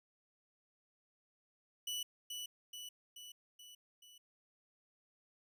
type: tone with echo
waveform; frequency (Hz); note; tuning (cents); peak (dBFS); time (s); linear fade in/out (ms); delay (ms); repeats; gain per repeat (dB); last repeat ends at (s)
sawtooth; 2960; F#7; 0; -35; 1.87-2.03; 5; 430; 5; -4; 4.18
effects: none